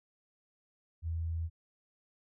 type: tone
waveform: sine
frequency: 82.41 Hz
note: E2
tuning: in tune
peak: -32 dBFS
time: 1.02-1.5 s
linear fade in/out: 50 ms
effects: none